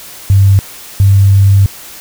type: tone pair in turn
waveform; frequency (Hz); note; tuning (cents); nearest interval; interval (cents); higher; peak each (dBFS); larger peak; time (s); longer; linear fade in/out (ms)
sine; 98 / 98.49; G2 / G2; 0 / +9; unison; 9; second; -3; neither; 0.3-0.59 / 1-1.66; second; 0
effects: white hiss -31 dBFS RMS until 2 s